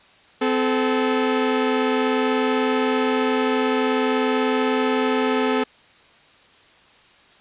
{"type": "tone pair together", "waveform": "sawtooth", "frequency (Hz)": [257.2, 433.9], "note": ["C4", "A4"], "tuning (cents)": [-30, -24], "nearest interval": "major sixth", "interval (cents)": 906, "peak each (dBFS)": -17, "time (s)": [0.41, 5.64], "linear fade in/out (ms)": 10, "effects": ["white hiss -52 dBFS RMS until 7.4 s", "resampled to 8000 Hz"]}